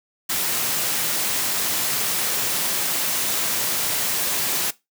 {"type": "high-pass noise", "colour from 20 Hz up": "white", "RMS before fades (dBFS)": -23, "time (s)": [0.29, 4.71], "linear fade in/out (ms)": 10, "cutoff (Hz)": 100, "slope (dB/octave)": 48, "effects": ["noise-tail reverb RT60 0.2 s tail -19 dB re dry"]}